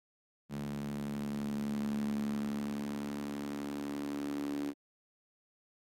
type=tone with high-pass filter sweep; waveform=sawtooth; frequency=71.8 Hz; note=D2; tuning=39 cents flat; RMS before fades=-37 dBFS; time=0.49-4.74 s; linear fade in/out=50 ms; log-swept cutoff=180 to 290 Hz; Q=7.4; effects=AAC 48 kbps